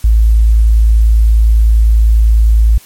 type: tone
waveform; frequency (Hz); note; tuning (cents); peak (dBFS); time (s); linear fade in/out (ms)
sine; 55; A1; 0; -4; 0.04-2.78; 5
effects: white hiss -40 dBFS RMS until 2.85 s + MP3 64 kbps